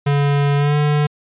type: tone with pitch glide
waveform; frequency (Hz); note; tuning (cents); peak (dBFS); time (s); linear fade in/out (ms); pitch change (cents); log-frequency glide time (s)
square; 142.7 to 147.99; D3 to D3; -49 to +14; -14; 0.06-1.07; 10; +63; 0.57-0.76
effects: resampled to 8000 Hz